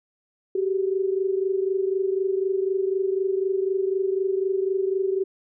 sine tone pair together, 380 / 404 Hz, F#4 / G#4, +46 / -48 cents, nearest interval minor second, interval 106 cents, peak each -22 / -27 dBFS, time 0.55-5.24 s, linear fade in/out 5 ms, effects none

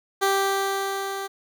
15% pulse tone with level ramp, 391.6 Hz, G4, 2 cents flat, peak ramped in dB -12 to -23 dBFS, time 0.21-1.28 s, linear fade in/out 20 ms, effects none

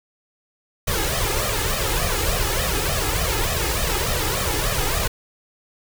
pink noise with flanger, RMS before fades -22 dBFS, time 0.87-5.08 s, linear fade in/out 10 ms, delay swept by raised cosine 1.6 to 2.41 ms, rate 3.4 Hz, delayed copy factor +0.85, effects none

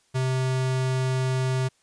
square tone, 130 Hz, C3, 11 cents flat, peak -23 dBFS, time 0.14-1.69 s, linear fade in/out 20 ms, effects white hiss -65 dBFS RMS until 1.82 s + resampled to 22050 Hz

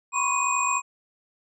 sine tone cluster, 992 / 1066 / 1115 / 2488 / 7440 Hz, B5 / C6 / C#6 / D#7 / A#8, +7 / +32 / +10 / -1 / -4 cents, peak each -28 dBFS, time 0.12-0.82 s, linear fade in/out 50 ms, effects none

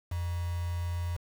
sine tone with quantisation, 86.7 Hz, F2, 12 cents flat, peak -30 dBFS, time 0.11-1.17 s, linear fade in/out 10 ms, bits 7, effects none

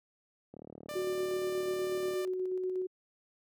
click train, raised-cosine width 2 ms, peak -33 dBFS, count 61, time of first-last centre 0.54-2.136 s, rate 37.6 Hz
sawtooth tone, 594 Hz, D5, 20 cents sharp, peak -35 dBFS, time 0.89-2.25 s, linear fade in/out 0 ms
sine tone with tremolo, 370 Hz, F#4, in tune, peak -30 dBFS, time 0.95-2.87 s, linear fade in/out 10 ms, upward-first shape square, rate 8.3 Hz, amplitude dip 25%
effects high-pass 150 Hz 12 dB/octave

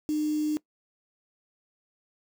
sine tone with quantisation, 303.6 Hz, D#4, 42 cents flat, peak -24 dBFS, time 0.09-0.57 s, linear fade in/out 0 ms, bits 7, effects noise-tail reverb RT60 0.1 s tail -21 dB re dry

